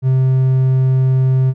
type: tone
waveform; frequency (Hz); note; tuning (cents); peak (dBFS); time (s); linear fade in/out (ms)
triangle; 130.81; C3; 0; -8; 0.02-1.54; 50
effects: none